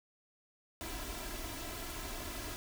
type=noise with comb filter; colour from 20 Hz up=pink; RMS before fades=-42 dBFS; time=0.81-2.56 s; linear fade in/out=0 ms; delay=3 ms; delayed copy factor=+0.7; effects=none